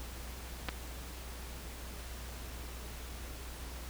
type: clicks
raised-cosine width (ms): 0.3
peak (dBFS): -19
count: 2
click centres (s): 0.686 / 0.69
effects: added 60 Hz sine -44 dBFS peak until 3.89 s + pink hiss -48 dBFS RMS until 3.89 s